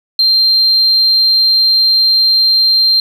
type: tone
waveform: sine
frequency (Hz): 4165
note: C8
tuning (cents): -9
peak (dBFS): -6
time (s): 0.19-3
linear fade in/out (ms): 2
effects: tanh soft clip ceiling -3 dBFS + 8-bit